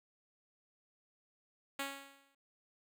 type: tone with exponential decay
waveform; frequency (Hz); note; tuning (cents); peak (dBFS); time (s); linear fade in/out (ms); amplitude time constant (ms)
5% pulse; 276.3; C#4; -6; -24; 1.79-2.35; 5; 120
effects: none